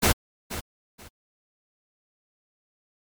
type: noise with echo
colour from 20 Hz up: pink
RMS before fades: -19 dBFS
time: 0.02-0.13 s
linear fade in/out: 20 ms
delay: 480 ms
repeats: 2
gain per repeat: -13 dB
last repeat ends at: 1.09 s
effects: MP3 96 kbps